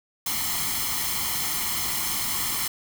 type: noise with comb filter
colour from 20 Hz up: white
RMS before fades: -27 dBFS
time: 0.26-2.68 s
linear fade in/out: 5 ms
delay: 0.95 ms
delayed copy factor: +0.7
effects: none